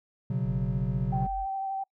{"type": "chord", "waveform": "triangle", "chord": "B suspended second", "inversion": "none", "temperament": "equal", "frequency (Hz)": [123.47, 138.59, 185], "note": ["B2", "C#3", "F#3"], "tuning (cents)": [0, 0, 0], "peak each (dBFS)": [-28, -28, -30], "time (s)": [0.3, 1.27], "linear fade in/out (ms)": 5}
{"type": "tone", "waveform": "sine", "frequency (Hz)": 46.25, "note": "F#1", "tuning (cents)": 0, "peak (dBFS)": -34, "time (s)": [0.43, 1.47], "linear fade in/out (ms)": 50}
{"type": "tone with vibrato", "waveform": "sine", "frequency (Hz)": 776, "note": "G5", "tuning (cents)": -18, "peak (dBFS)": -29, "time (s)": [1.12, 1.84], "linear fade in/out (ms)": 10, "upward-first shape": "sine", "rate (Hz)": 12, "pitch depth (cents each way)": 15}
{"effects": ["noise-tail reverb RT60 0.1 s tail -26 dB re dry", "tanh soft clip ceiling -14 dBFS"]}